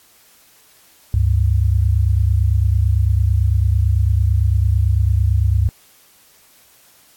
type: tone pair together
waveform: sine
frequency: 70.8 / 99.76 Hz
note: C#2 / G2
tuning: +37 / +31 cents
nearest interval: tritone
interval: 594 cents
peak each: -15 dBFS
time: 1.14-5.69 s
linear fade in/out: 0 ms
effects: white hiss -51 dBFS RMS until 7.16 s + AAC 64 kbps